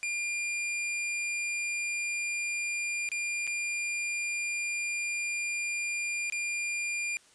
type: tone with dropouts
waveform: 45% pulse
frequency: 2400 Hz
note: D7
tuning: 37 cents sharp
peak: -30 dBFS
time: 0.03-7.17 s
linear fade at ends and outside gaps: 0 ms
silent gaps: 3.089-3.117 / 3.469-3.475 / 6.299-6.323 s
effects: white hiss -60 dBFS RMS until 7.34 s + resampled to 22050 Hz